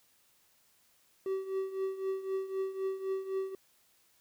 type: tone with tremolo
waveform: triangle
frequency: 383.7 Hz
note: G4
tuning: 37 cents flat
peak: -27 dBFS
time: 1.26-3.55 s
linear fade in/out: 2 ms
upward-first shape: triangle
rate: 3.9 Hz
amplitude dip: 80%
effects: white hiss -68 dBFS RMS until 4.2 s